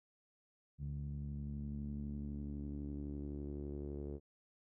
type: tone with low-pass filter sweep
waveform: sawtooth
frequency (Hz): 71.9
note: D2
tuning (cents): -36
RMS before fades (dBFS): -43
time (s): 0.78-4.2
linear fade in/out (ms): 50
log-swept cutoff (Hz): 160 to 410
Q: 3.6
effects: none